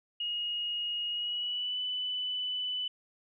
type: tone with pitch glide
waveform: sine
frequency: 2875 to 2992 Hz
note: F7 to F#7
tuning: +50 to +19 cents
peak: -31 dBFS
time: 0.2-2.88 s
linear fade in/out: 5 ms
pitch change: +69 cents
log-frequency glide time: 1.1-1.79 s
effects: none